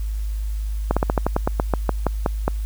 slowing click train, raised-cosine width 1 ms, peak -4 dBFS, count 14, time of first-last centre 0.91-2.48 s, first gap 56 ms, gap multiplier 1.12, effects added 52 Hz sine -22 dBFS peak until 2.65 s + white hiss -48 dBFS RMS until 2.65 s

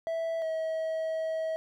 triangle tone pair in turn, 657 / 641.6 Hz, E5 / E5, -6 / -47 cents, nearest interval unison, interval 41 cents, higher first, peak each -27 dBFS, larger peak neither, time 0.07-0.42 / 0.42-1.56 s, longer second, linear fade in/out 0 ms, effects none

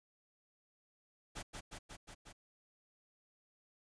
pink noise with echo, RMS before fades -44 dBFS, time 1.35-1.43 s, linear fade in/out 20 ms, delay 180 ms, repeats 5, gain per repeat -2 dB, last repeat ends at 2.33 s, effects resampled to 22050 Hz

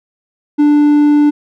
triangle tone, 294.5 Hz, D4, 5 cents sharp, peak -4 dBFS, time 0.58-1.31 s, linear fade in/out 20 ms, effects none

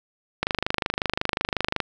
click train, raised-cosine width 0.3 ms, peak -6 dBFS, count 36, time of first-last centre 0.43-1.803 s, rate 25.5 Hz, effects none

